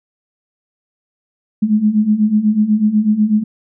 sine beating tone pair, 207.7 / 215.8 Hz, G#3 / A3, 0 / -33 cents, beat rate 8.1 Hz, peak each -16 / -12 dBFS, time 1.62-3.44 s, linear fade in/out 10 ms, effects none

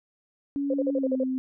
sine tone with pitch glide, 281.3 to 259.4 Hz, C#4 to C4, +26 to -15 cents, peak -25 dBFS, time 0.56-1.38 s, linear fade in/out 0 ms, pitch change -141 cents, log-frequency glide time 0.93-1.12 s
sine tone bursts, 523.3 Hz, C5, in tune, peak -23 dBFS, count 7, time 0.7-1.237 s, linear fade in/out 5 ms, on 39 ms, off 44 ms
effects none

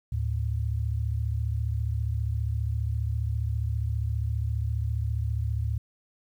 sine tone pair together, 75.15 / 110 Hz, D2 / A2, +40 / 0 cents, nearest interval perfect fifth, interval 660 cents, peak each -28 dBFS, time 0.12-5.78 s, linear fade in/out 5 ms, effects 10-bit

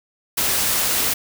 white noise, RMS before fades -20 dBFS, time 0.37-1.14 s, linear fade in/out 10 ms, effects none

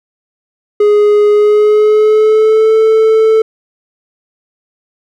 triangle tone with pitch glide, 416.2 to 440.9 Hz, G#4 to A4, +4 to +4 cents, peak -3 dBFS, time 0.8-3.42 s, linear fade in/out 5 ms, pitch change +100 cents, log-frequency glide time 1.31-2.74 s, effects none

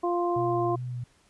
harmonic tone, 349 Hz, F4, 1 cent flat, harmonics 1 / 2 / 3, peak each -26 / -29 / -31 dBFS, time 0.03-0.76 s, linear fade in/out 10 ms
sine tone with vibrato, 123.3 Hz, B2, 2 cents flat, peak -31 dBFS, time 0.36-1.04 s, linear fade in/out 5 ms, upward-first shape sine, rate 2.6 Hz, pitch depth 23 cents each way
effects pink hiss -63 dBFS RMS until 1.29 s + resampled to 24000 Hz

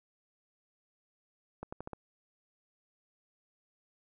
accelerating click train, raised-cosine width 1 ms, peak -26 dBFS, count 5, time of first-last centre 1.63-1.933 s, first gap 95 ms, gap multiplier 0.85, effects none

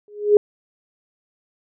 sine tone with exponential growth, 415.3 Hz, G#4, in tune, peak -5 dBFS, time 0.08-0.37 s, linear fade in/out 1 ms, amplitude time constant 61 ms, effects none

